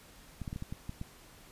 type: clicks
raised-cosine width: 5 ms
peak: -26 dBFS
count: 8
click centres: 0.417 / 0.478 / 0.529 / 0.561 / 0.624 / 0.725 / 0.894 / 1.014 s
effects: pink hiss -56 dBFS RMS until 1.51 s + resampled to 32000 Hz